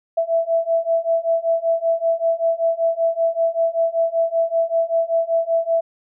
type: beating tone pair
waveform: sine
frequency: 660 / 665.2 Hz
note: E5 / E5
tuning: +2 / +16 cents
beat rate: 5.2 Hz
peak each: -20 / -19 dBFS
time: 0.17-5.81 s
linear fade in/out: 10 ms
effects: none